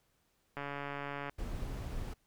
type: click train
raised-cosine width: 0.5 ms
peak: -25 dBFS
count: 104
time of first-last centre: 0.57-1.295 s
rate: 142 Hz
type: noise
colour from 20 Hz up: brown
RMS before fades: -39 dBFS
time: 1.38-2.14 s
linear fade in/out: 10 ms
effects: pink hiss -75 dBFS RMS until 2.26 s